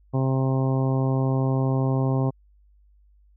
harmonic tone, 132.5 Hz, C3, 22 cents sharp, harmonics 1 / 2 / 3 / 4 / 5 / 6 / 7 / 8, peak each -21 / -27 / -31 / -33 / -35 / -37 / -38 / -39 dBFS, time 0.13-2.31 s, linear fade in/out 20 ms, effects added 50 Hz sine -54 dBFS peak until 3.36 s

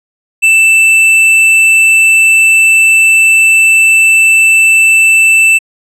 sine tone with tanh clipping, 2654 Hz, E7, 11 cents sharp, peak -5 dBFS, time 0.42-5.59 s, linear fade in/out 20 ms, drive 11 dB, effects low-pass 12000 Hz 12 dB/octave

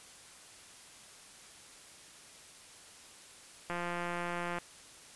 click train, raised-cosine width 0.5 ms, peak -22 dBFS, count 155, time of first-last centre 3.7-4.585 s, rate 174 Hz, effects white hiss -54 dBFS RMS until 5.15 s + resampled to 24000 Hz

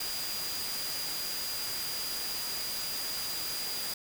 sine tone in noise, 4851 Hz, D#8, 45 cents flat, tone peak -36 dBFS, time 0-3.94 s, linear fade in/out 5 ms, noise white, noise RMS -37 dBFS, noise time 0-3.94 s, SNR -2 dB, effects none

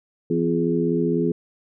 harmonic tone with a mistuned harmonic, 84 Hz, E2, 33 cents sharp, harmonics 2 / 3 / 4 / 5, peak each -24 / -24 / -24 / -24 dBFS, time 0.3-1.32 s, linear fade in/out 5 ms, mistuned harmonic 4, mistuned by +42 cents, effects none

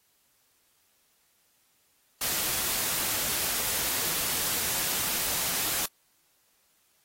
white noise, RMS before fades -29 dBFS, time 2.21-5.86 s, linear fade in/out 5 ms, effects white hiss -68 dBFS RMS until 7.04 s + AAC 48 kbps

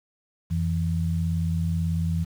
sine tone pair together, 87.5 / 165.7 Hz, F2 / E3, +4 / +9 cents, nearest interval major seventh, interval 1105 cents, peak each -25 / -25 dBFS, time 0.5-2.25 s, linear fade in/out 20 ms, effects 8-bit

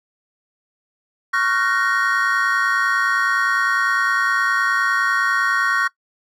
triangle chord, Gb major seventh, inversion second, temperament equal with one note detuned, 1108.7 / 1396.9 / 1506.7 / 1864.7 Hz, Db6 / F6 / Gb6 / Bb6, 0 / 0 / +31 / 0 cents, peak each -20 / -21 / -20 / -20 dBFS, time 1.33-5.88 s, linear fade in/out 10 ms, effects noise-tail reverb RT60 0.1 s tail -21 dB re dry

